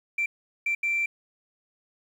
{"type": "tone bursts at uneven times", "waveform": "sine", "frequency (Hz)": 2349, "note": "D7", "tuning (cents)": 0, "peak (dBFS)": -22, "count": 3, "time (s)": [[0.18, 0.26], [0.66, 0.75], [0.83, 1.06]], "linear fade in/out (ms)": 5, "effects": ["tanh soft clip ceiling -19 dBFS", "9-bit"]}